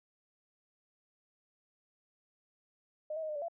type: tone with pitch steps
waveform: sine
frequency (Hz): 612 / 643 / 624 / 606 / 577 / 676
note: D#5 / E5 / D#5 / D#5 / D5 / E5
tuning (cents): -29 / -43 / +5 / -46 / -31 / +43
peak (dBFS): -35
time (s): 3.1-3.484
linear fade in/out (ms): 5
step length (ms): 64
effects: none